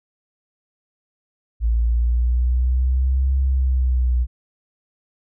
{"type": "linear two-way sweep", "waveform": "sine", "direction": "up then down", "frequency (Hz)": [56.2, 66.9, 60.5], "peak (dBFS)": -15, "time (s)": [1.6, 4.27], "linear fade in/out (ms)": 50, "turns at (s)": 3.37, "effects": []}